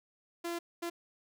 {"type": "tone bursts at uneven times", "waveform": "sawtooth", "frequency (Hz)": 341.7, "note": "F4", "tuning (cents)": -38, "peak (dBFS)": -31, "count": 2, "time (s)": [[0.44, 0.59], [0.82, 0.9]], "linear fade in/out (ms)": 10, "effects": []}